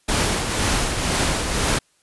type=noise with tremolo; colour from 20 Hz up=pink; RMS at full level=-19 dBFS; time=0.08-1.79 s; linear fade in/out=10 ms; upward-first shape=triangle; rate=2 Hz; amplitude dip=50%; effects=white hiss -62 dBFS RMS until 2.02 s + resampled to 24000 Hz